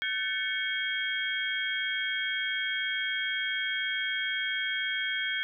sine tone cluster, 1520 / 1754 / 2218 / 3249 Hz, F#6 / A6 / C#7 / G#7, +46 / -6 / 0 / -39 cents, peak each -33 / -36 / -34 / -33 dBFS, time 0.02-5.43 s, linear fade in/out 0 ms, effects none

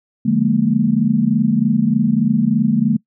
sine chord, Bb dominant seventh, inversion first, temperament just, 145.68 / 174.81 / 209.8 / 233.1 Hz, D3 / F3 / Ab3 / Bb3, -14 / +2 / +18 / 0 cents, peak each -21 / -22 / -16 / -16 dBFS, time 0.25-2.97 s, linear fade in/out 10 ms, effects noise-tail reverb RT60 0.1 s tail -23 dB re dry

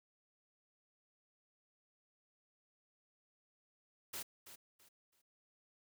white noise with echo, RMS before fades -44 dBFS, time 4.13-4.23 s, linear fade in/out 10 ms, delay 330 ms, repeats 3, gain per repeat -11 dB, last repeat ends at 5.22 s, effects none

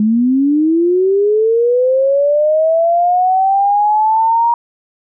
sine linear sweep, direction up, 207.7 to 947 Hz, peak -9 dBFS, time 0-4.54 s, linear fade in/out 2 ms, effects none

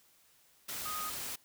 sine tone in noise, 1244.5 Hz, D#6, in tune, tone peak -38 dBFS, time 0.85-1.1 s, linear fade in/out 10 ms, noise white, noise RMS -40 dBFS, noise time 0.68-1.36 s, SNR -1 dB, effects white hiss -66 dBFS RMS until 1.44 s

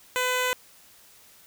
10% pulse tone, 503 Hz, B4, 32 cents sharp, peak -15 dBFS, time 0.16-0.53 s, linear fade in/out 0 ms, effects white hiss -54 dBFS RMS until 1.46 s

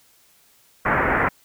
white low-pass noise, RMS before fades -20 dBFS, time 0.85-1.29 s, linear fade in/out 10 ms, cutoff 2000 Hz, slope 48 dB/octave, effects white hiss -57 dBFS RMS until 1.44 s

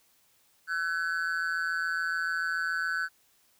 triangle tone with amplitude modulation, 1510 Hz, F#6, 35 cents sharp, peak -22 dBFS, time 0.67-3.09 s, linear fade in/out 50 ms, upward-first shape sine, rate 167 Hz, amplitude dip 90%, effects white hiss -66 dBFS RMS until 3.59 s

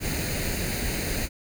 pink noise with comb filter, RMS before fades -28 dBFS, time 0-1.29 s, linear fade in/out 50 ms, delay 0.45 ms, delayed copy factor +0.65, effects none

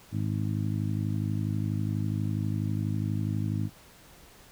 harmonic tone, 52.2 Hz, G#1, 10 cents sharp, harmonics 2 / 3 / 4 / 5 / 6, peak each -29 / -33 / -35 / -37 / -39 dBFS, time 0.11-3.7 s, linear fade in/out 50 ms, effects pink hiss -54 dBFS RMS until 4.51 s

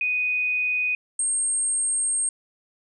sine tone pair in turn, 2489 / 8523 Hz, D#7 / C9, 0 / +31 cents, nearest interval octave + major sixth, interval 2131 cents, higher second, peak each -21 dBFS, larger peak neither, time 0.01-0.95 / 1.19-2.29 s, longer second, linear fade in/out 2 ms, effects none

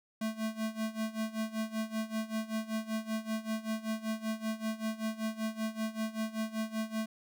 square tone with tremolo, 220 Hz, A3, in tune, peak -31 dBFS, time 0.21-7.06 s, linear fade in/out 5 ms, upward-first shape sine, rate 5.2 Hz, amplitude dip 85%, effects none

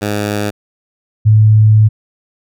10% pulse / sine tone pair in turn, 103.83 / 107.98 Hz, G#2 / A2, 0 / -32 cents, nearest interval minor second, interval 68 cents, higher second, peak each -7 / -4 dBFS, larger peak second, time 0.01-0.51 / 1.25-1.89 s, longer second, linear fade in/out 20 ms, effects none

